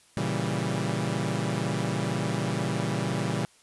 sawtooth chord, A# diminished seventh, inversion none, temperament equal, 116.54 / 138.59 / 164.81 / 196 Hz, A#2 / C#3 / E3 / G3, 0 / 0 / 0 / 0 cents, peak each -28 dBFS, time 0.17-3.45 s, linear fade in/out 0 ms, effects white hiss -59 dBFS RMS until 3.62 s + resampled to 24000 Hz

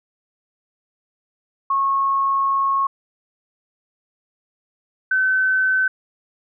sine tone pair in turn, 1094 / 1525 Hz, C#6 / G6, -23 / -48 cents, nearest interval tritone, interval 575 cents, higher second, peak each -16 / -15 dBFS, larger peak second, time 1.7-2.87 / 5.11-5.88 s, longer first, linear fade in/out 5 ms, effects none

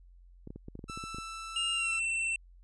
clicks, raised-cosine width 3 ms, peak -30 dBFS, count 12, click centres 0.474 / 0.505 / 0.56 / 0.684 / 0.754 / 0.792 / 0.841 / 0.898 / 0.975 / 1.039 / 1.146 / 1.185 s
sawtooth tone, 1326 Hz, E6, 10 cents sharp, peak -36 dBFS, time 0.88-2 s, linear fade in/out 20 ms
square tone with pitch glide, 2820 to 2691 Hz, F7 to E7, +16 to +35 cents, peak -30 dBFS, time 1.56-2.36 s, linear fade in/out 2 ms, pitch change -81 cents, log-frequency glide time 1.73-1.91 s
effects added 44 Hz sine -53 dBFS peak until 2.63 s + resampled to 24000 Hz

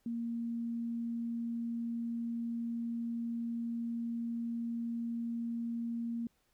sine tone, 233.1 Hz, A#3, in tune, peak -34 dBFS, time 0.06-6.27 s, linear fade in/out 2 ms, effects pink hiss -75 dBFS RMS until 6.53 s

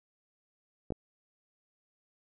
clicks, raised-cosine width 2 ms, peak -22 dBFS, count 2, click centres 0.905 / 0.922 s, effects none

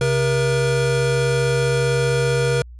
square tone pair together, 133.8 / 476.8 Hz, C3 / A#4, +39 / +39 cents, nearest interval octave + minor seventh, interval 2200 cents, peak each -20 dBFS, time 0.01-2.62 s, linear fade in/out 2 ms, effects added 60 Hz sine -36 dBFS peak until 2.79 s + resampled to 24000 Hz

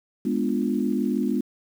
sine chord, G# diminished seventh, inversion none, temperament equal, 207.7 / 246.9 / 293.7 / 349.2 Hz, G#3 / B3 / D4 / F4, 0 / 0 / 0 / 0 cents, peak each -26 / -25 / -28 / -30 dBFS, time 0.25-1.41 s, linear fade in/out 5 ms, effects 8-bit

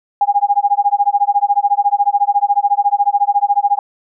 sine tone with tremolo, 813 Hz, G#5, 37 cents flat, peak -7 dBFS, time 0.21-3.79 s, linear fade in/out 2 ms, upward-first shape sine, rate 14 Hz, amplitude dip 100%, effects none

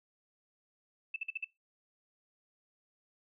sine tone bursts, 2637 Hz, E7, in tune, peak -33 dBFS, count 5, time 1.14-1.446 s, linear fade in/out 5 ms, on 22 ms, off 49 ms, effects noise-tail reverb RT60 0.2 s tail -19 dB re dry

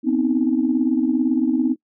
sine tone cluster, 246.9 / 264.7 / 314.5 Hz, B3 / C4 / D#4, 0 / +20 / +19 cents, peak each -20 dBFS, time 0.03-1.76 s, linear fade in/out 50 ms, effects noise-tail reverb RT60 0.1 s tail -24 dB re dry + tanh soft clip ceiling -7 dBFS

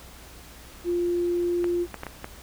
sine tone, 349.2 Hz, F4, in tune, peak -22 dBFS, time 0.84-1.87 s, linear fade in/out 50 ms
clicks, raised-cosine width 0.5 ms, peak -18 dBFS, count 5, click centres 1.643 / 1.943 / 2.034 / 2.067 / 2.244 s
effects added 60 Hz sine -48 dBFS peak until 2.42 s + pink hiss -47 dBFS RMS until 2.42 s

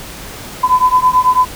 sine beating tone pair, 1005 / 1014.1 Hz, B5 / B5, +30 / +46 cents, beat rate 9.1 Hz, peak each -11 dBFS, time 0.63-1.46 s, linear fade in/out 10 ms, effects pink hiss -30 dBFS RMS until 1.55 s

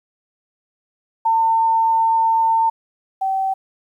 sine tone pair in turn, 902 / 769.5 Hz, A5 / G5, +43 / -32 cents, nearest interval minor third, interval 275 cents, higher first, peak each -13 / -17 dBFS, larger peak first, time 1.25-2.7 / 3.21-3.54 s, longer first, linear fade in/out 10 ms, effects 9-bit

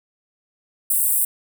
pink high-pass noise, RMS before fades -19 dBFS, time 0.9-1.25 s, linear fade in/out 5 ms, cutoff 8200 Hz, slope 96 dB/octave, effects none

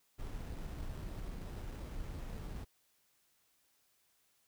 brown noise with sample-and-hold, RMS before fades -43 dBFS, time 0.18-2.65 s, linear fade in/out 20 ms, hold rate 4410 Hz, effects white hiss -74 dBFS RMS until 4.47 s

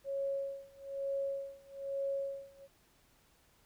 sine tone with tremolo, 551 Hz, C#5, 11 cents flat, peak -32 dBFS, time 0.04-2.68 s, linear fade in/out 50 ms, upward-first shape sine, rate 1.1 Hz, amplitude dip 95%, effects pink hiss -68 dBFS RMS until 3.65 s

